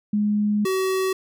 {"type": "tone pair in turn", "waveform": ["sine", "square"], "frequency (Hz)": [208.6, 378.6], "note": ["G#3", "F#4"], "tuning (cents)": [8, 40], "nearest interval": "minor seventh", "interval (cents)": 1032, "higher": "second", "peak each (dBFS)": [-18, -21], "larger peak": "first", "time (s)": [[0.13, 0.65], [0.65, 1.13]], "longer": "first", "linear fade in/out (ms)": 5, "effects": []}